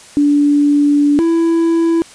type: tone pair in turn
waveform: sine / triangle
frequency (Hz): 289.9 / 332.1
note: D4 / E4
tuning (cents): -22 / +13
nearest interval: major second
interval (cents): 235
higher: second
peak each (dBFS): -8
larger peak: neither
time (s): 0.17-1.19 / 1.19-2.02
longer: first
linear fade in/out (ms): 0
effects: white hiss -39 dBFS RMS until 2.14 s + resampled to 22050 Hz